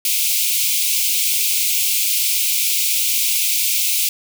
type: high-pass noise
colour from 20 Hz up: white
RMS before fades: -18 dBFS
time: 0.05-4.09 s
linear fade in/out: 2 ms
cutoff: 2200 Hz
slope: 96 dB/octave
effects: none